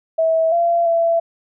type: tone with pitch steps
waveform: sine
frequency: 649 / 683 / 670 Hz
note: E5 / F5 / E5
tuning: -27 / -39 / +28 cents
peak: -13 dBFS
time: 0.18-1.2 s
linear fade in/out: 10 ms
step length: 340 ms
effects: none